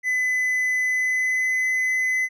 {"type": "tone with pitch glide", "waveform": "triangle", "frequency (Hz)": [2010, 2024], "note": ["B6", "B6"], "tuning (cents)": [30, 42], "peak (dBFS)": -18, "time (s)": [0.03, 2.29], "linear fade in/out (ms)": 50, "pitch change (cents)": 12, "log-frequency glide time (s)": [0.82, 1.52], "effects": []}